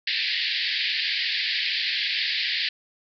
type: band-pass noise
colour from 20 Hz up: white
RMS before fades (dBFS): -26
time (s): 0.07-2.69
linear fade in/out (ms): 5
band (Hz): 1700 to 4800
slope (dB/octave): 96
effects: none